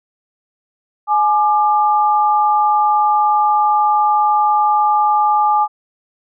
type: tone pair together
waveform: sine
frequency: 843 / 1193.2 Hz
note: G#5 / D6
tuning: +26 / +27 cents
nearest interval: tritone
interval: 601 cents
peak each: -12 / -16 dBFS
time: 1.07-5.68 s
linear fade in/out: 50 ms
effects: none